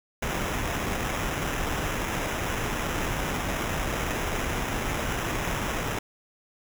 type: noise with sample-and-hold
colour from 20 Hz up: pink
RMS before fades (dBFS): -29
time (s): 0.22-5.99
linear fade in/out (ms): 5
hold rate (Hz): 4410
effects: none